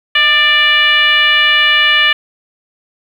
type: tone with frequency modulation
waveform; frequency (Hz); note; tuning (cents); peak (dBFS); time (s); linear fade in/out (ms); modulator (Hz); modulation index
sine; 2349; D7; 0; -7; 0.15-2.13; 5; 574; 1.6
effects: 7-bit